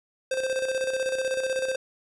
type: tone with tremolo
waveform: square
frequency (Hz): 523.3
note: C5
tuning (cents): 0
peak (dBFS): -24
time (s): 0.31-1.76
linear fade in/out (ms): 5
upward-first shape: square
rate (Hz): 16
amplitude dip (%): 50
effects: resampled to 24000 Hz